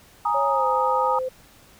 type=chord; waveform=sine; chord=Ab suspended second; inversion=none; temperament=just; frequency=830.6 / 934.4 / 1245.9 Hz; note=Ab5 / Bb5 / Eb6; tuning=0 / +4 / +2 cents; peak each=-25 / -23 / -24 dBFS; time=0.25-1.19 s; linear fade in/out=5 ms
type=tone with pitch glide; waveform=sine; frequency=556 to 515.8 Hz; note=C#5 to C5; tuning=+5 to -25 cents; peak=-24 dBFS; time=0.34-1.29 s; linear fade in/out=10 ms; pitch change=-130 cents; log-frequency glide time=0.48-0.66 s
effects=pink hiss -52 dBFS RMS until 1.79 s